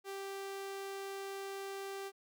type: tone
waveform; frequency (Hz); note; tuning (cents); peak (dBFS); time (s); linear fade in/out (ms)
sawtooth; 392; G4; 0; -37; 0.04-2.12; 50
effects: none